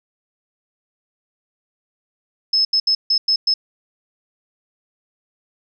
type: tone bursts at uneven times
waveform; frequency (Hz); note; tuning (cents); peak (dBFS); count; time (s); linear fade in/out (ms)
sine; 5200; E8; -24; -13; 6; 2.53-2.65 / 2.73-2.8 / 2.87-2.95 / 3.1-3.18 / 3.28-3.36 / 3.47-3.54; 5
effects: none